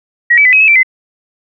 sine tone with pitch steps, 1907 / 2297 / 2005 / 2543 / 2588 / 2341 / 2050 Hz, A#6 / D7 / B6 / D#7 / E7 / D7 / C7, +39 / -39 / +26 / +37 / -32 / -6 / -36 cents, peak -4 dBFS, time 0.3-0.832 s, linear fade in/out 10 ms, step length 76 ms, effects none

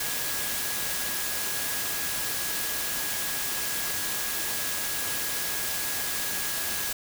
sine tone in noise, 1661.2 Hz, G#6, in tune, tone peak -39 dBFS, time 0-6.93 s, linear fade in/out 5 ms, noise white, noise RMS -30 dBFS, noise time 0-6.93 s, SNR -12 dB, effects none

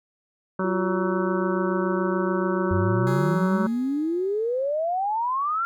harmonic tone, 188.1 Hz, F#3, 29 cents sharp, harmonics 1 / 2 / 3 / 5 / 6 / 7 / 8, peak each -26 / -29 / -31 / -33 / -34 / -34 / -35 dBFS, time 0.59-3.67 s, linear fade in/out 5 ms
sine tone, 349.2 Hz, F4, in tune, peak -26 dBFS, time 0.64-3.35 s, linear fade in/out 5 ms
sine exponential sweep, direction up, 91 to 1396.9 Hz, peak -22 dBFS, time 2.71-5.65 s, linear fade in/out 0 ms
15% pulse tone with exponential decay, 416.9 Hz, G#4, 7 cents sharp, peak -27 dBFS, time 3.07-5.19 s, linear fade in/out 0 ms, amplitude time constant 460 ms
effects none

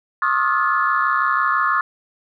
sine tone cluster, 1083 / 1215 / 1281 / 1414 / 1726 Hz, C#6 / D#6 / E6 / F6 / A6, -41 / -42 / -50 / +21 / -34 cents, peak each -20 / -22 / -23 / -22 / -23 dBFS, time 0.22-1.81 s, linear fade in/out 2 ms, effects tanh soft clip ceiling -5 dBFS

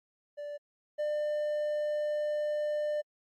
triangle tone pair in turn, 585 / 598.3 Hz, D5 / D5, -7 / +32 cents, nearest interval unison, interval 39 cents, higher second, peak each -35 / -27 dBFS, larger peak second, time 0.37-0.58 / 0.98-3.02 s, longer second, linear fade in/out 20 ms, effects AAC 64 kbps

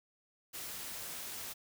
white noise with amplitude modulation, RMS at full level -42 dBFS, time 0.53-1.54 s, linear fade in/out 20 ms, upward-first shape sine, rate 224 Hz, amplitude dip 30%, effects none

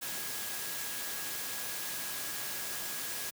sine tone in noise, 1657 Hz, G#6, 4 cents flat, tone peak -48 dBFS, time 0.01-3.31 s, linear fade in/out 20 ms, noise white, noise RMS -38 dBFS, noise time 0.01-3.31 s, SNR -13 dB, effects high-pass 100 Hz 12 dB/octave

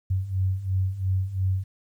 sine beating tone pair, 92.6 / 95.5 Hz, F#2 / G2, +2 / -45 cents, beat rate 2.9 Hz, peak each -28 / -24 dBFS, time 0.1-1.64 s, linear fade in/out 10 ms, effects 10-bit

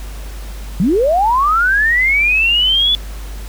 sine linear sweep, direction up, 157.1 to 3471 Hz, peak -10 dBFS, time 0.8-2.95 s, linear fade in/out 0 ms, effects added 50 Hz sine -25 dBFS peak until 3.48 s + pink hiss -37 dBFS RMS until 3.48 s

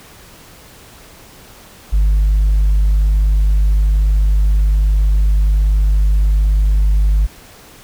sine tone, 50.6 Hz, G#1, 44 cents flat, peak -7 dBFS, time 1.92-7.27 s, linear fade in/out 20 ms, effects tanh soft clip ceiling -8 dBFS + pink hiss -41 dBFS RMS until 7.83 s

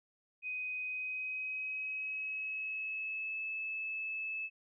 sine tone with pitch glide, 2505 to 2608 Hz, D#7 to E7, +11 to -19 cents, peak -36 dBFS, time 0.42-4.5 s, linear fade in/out 50 ms, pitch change +70 cents, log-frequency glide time 0.83-3.4 s, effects none

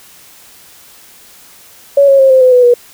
sine tone with pitch steps, 562 / 548.2 / 534.8 / 521.6 / 508.8 / 496.4 / 484.2 Hz, C#5 / C#5 / C5 / C5 / C5 / B4 / B4, +24 / -19 / +38 / -5 / -48 / +9 / -34 cents, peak -3 dBFS, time 1.97-2.74 s, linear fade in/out 5 ms, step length 110 ms, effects white hiss -40 dBFS RMS until 2.93 s

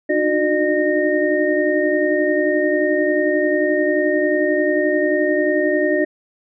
sine tone cluster, 301.6 / 312.9 / 365 / 604 / 1846 Hz, D4 / D#4 / F#4 / D5 / A#6, +46 / +10 / -24 / +48 / -17 cents, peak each -21 / -27 / -20 / -19 / -23 dBFS, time 0.09-6.05 s, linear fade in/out 10 ms, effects none

